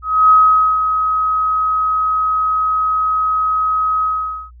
sine tone with ADSR envelope, 1269 Hz, D#6, 34 cents sharp, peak -5 dBFS, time 0.02-4.51 s, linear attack 280 ms, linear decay 480 ms, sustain -8 dB, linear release 480 ms, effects added 60 Hz sine -38 dBFS peak until 4.6 s

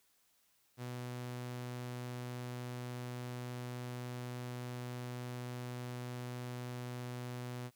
sawtooth tone, 123.47 Hz, B2, in tune, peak -37 dBFS, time 0.77-7.71 s, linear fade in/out 50 ms, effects white hiss -73 dBFS RMS until 7.75 s

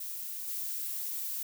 violet noise with level steps, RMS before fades -39 / -36 dBFS, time 0-1.43 s, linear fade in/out 5 ms, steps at 0.47 s, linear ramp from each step 20 ms, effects none

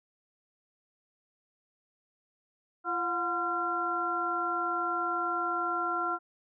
harmonic tone with a mistuned harmonic, 342.8 Hz, F4, 32 cents flat, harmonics 1 / 2 / 3 / 4, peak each -37 / -35 / -37 / -30 dBFS, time 2.84-6.19 s, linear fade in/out 50 ms, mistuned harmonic 2, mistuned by +85 cents, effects none

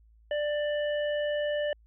harmonic tone, 591 Hz, D5, 11 cents sharp, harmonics 1 / 3 / 5, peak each -27 / -37 / -41 dBFS, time 0.31-1.73 s, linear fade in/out 2 ms, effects added 55 Hz sine -56 dBFS peak until 1.86 s

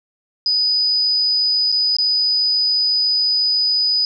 sine tone with dropouts, 4977 Hz, D#8, in tune, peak -14 dBFS, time 0.46-4.05 s, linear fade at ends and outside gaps 1 ms, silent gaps 1.718-1.724 / 1.967-1.985 s, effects none

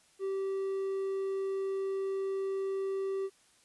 triangle tone, 387.8 Hz, G4, 19 cents flat, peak -29 dBFS, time 0.19-3.3 s, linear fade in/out 50 ms, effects white hiss -65 dBFS RMS until 3.64 s + resampled to 24000 Hz

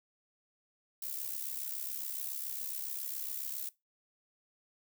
violet noise with amplitude modulation, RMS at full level -36 dBFS, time 1.02-3.69 s, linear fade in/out 5 ms, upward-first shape sine, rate 67.2 Hz, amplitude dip 70%, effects noise-tail reverb RT60 0.2 s tail -20 dB re dry

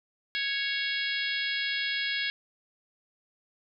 harmonic tone with a mistuned harmonic, 554 Hz, C#5, 1 cent flat, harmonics 3 / 4 / 5 / 6 / 7 / 8 / 9, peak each -33 / -33 / -38 / -34 / -39 / -39 / -41 dBFS, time 0.35-2.3 s, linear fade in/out 0 ms, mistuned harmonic 8, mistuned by -42 cents, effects none

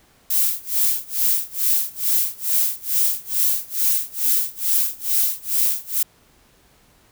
violet noise with tremolo, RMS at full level -17 dBFS, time 0.3-6.03 s, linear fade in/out 5 ms, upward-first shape sine, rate 2.3 Hz, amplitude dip 95%, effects pink hiss -56 dBFS RMS until 7.11 s

